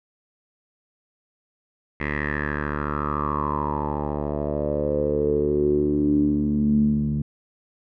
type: tone with low-pass filter sweep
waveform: 10% pulse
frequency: 73.7 Hz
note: D2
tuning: 7 cents sharp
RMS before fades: -23 dBFS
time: 2-7.22 s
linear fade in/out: 5 ms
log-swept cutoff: 2100 to 180 Hz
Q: 7.5
effects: none

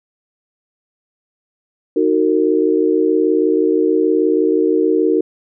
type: chord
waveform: sine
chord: D# minor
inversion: none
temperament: equal with one note detuned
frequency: 311.1 / 370 / 456.3 Hz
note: D#4 / F#4 / A#4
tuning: 0 / 0 / -37 cents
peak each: -16 dBFS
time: 1.96-5.21 s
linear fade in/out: 5 ms
effects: none

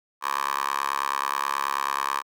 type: tone with high-pass filter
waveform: 10% pulse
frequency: 69.3 Hz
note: C#2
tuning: in tune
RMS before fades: -27 dBFS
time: 0.21-2.23 s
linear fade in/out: 50 ms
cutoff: 1100 Hz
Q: 4.5
effects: none

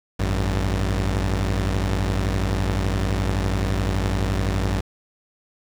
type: tone pair together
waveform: sawtooth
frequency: 53.63 / 95.5 Hz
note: A1 / G2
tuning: -44 / -45 cents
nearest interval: minor seventh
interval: 999 cents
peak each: -19 dBFS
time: 0.19-4.81 s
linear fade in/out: 10 ms
effects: low-pass 8000 Hz 12 dB/octave + 7-bit

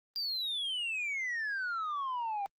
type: exponential sweep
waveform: sine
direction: down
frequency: 4809 to 779 Hz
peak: -30 dBFS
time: 0.16-2.46 s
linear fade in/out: 0 ms
effects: tanh soft clip ceiling -31 dBFS + Opus 32 kbps

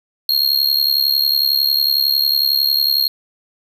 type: tone with amplitude modulation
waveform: square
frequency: 4260 Hz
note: C8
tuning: 30 cents sharp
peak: -10 dBFS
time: 0.29-3.08 s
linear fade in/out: 2 ms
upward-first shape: sine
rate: 71 Hz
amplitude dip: 85%
effects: none

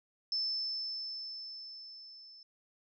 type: tone with level ramp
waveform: sine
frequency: 5274 Hz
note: E8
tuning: in tune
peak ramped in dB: -30 to -52 dBFS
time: 0.32-2.43 s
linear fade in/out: 2 ms
effects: none

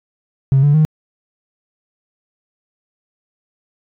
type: tone with pitch steps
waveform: triangle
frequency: 135.1 / 144.8 / 155.19 Hz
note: C#3 / D3 / D#3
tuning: -44 / -24 / -4 cents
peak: -5 dBFS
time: 0.52-0.85 s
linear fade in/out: 0 ms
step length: 110 ms
effects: tanh soft clip ceiling -5 dBFS

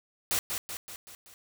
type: noise with echo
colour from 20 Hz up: white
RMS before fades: -28 dBFS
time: 0.31-0.39 s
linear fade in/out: 0 ms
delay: 190 ms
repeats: 5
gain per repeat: -5 dB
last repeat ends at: 1.34 s
effects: none

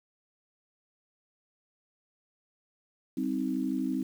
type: chord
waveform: sine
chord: C minor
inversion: second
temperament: just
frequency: 196.22 / 261.6 / 314 Hz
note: G3 / C4 / Eb4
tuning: +2 / 0 / +16 cents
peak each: -35 / -30 / -33 dBFS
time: 3.17-4.03 s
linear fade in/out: 5 ms
effects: 9-bit

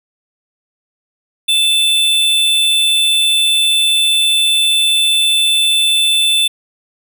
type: tone pair together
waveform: square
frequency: 2637 / 3525 Hz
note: E7 / A7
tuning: 0 / +2 cents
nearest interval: perfect fourth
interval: 502 cents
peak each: -21 / -11 dBFS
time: 1.48-6.48 s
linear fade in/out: 10 ms
effects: none

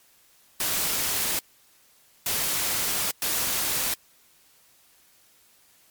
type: noise bursts at uneven times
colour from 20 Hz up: white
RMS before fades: -26 dBFS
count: 3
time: 0.6-1.39 / 2.26-3.11 / 3.22-3.94 s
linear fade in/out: 2 ms
effects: white hiss -59 dBFS RMS until 5.9 s + MP3 96 kbps

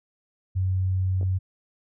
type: tone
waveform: sine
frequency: 93.5 Hz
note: F#2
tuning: 19 cents sharp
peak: -21 dBFS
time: 0.55-1.39 s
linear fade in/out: 20 ms
type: clicks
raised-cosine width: 2 ms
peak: -26 dBFS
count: 2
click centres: 1.212 / 1.23 s
effects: none

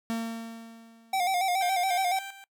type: tone with exponential decay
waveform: 45% pulse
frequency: 227.9 Hz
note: A#3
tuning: 39 cents flat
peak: -27 dBFS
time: 0.1-1.48 s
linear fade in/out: 0 ms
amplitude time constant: 300 ms
type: tone with vibrato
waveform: square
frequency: 740 Hz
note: F#5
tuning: in tune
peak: -25 dBFS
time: 1.13-2.19 s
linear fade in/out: 5 ms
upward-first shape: square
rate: 7.1 Hz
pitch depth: 66 cents each way
type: tone with tremolo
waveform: 15% pulse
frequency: 784 Hz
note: G5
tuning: in tune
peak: -31 dBFS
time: 1.61-2.44 s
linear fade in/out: 0 ms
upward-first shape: square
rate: 3.6 Hz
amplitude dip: 65%
effects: noise-tail reverb RT60 0.1 s tail -22 dB re dry

